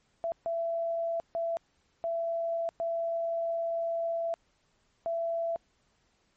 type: tone bursts at uneven times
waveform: sine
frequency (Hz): 669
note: E5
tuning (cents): +25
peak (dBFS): -28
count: 6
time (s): 0.24-0.32 / 0.46-1.2 / 1.35-1.57 / 2.04-2.69 / 2.8-4.34 / 5.06-5.56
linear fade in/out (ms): 0
effects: pink hiss -71 dBFS RMS until 6.36 s + MP3 32 kbps